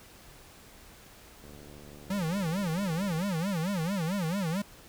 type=click train; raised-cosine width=2 ms; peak=-37 dBFS; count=132; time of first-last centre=1.44-3.23 s; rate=73.2 Hz
type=tone with vibrato; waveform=square; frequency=179.5 Hz; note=F3; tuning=48 cents sharp; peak=-29 dBFS; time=2.1-4.62 s; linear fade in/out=5 ms; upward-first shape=sine; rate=4.5 Hz; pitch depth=230 cents each way
effects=pink hiss -53 dBFS RMS until 4.88 s